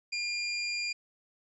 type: tone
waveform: 25% pulse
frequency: 2400 Hz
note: D7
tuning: 37 cents sharp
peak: -27 dBFS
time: 0.12-0.93 s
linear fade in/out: 10 ms
effects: resampled to 24000 Hz